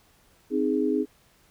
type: chord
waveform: sine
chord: Ab major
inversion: first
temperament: equal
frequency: 261.6 / 311.1 / 415.3 Hz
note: C4 / Eb4 / Ab4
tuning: 0 / 0 / 0 cents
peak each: -26 dBFS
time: 0.5-1.06 s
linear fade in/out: 50 ms
effects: pink hiss -61 dBFS RMS until 1.5 s